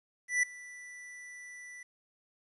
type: tone with ADSR envelope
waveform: square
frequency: 1975.5 Hz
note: B6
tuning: in tune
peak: -24 dBFS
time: 0.28-1.83 s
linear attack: 150 ms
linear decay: 5 ms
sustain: -22 dB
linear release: 4 ms
effects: resampled to 24000 Hz + 11-bit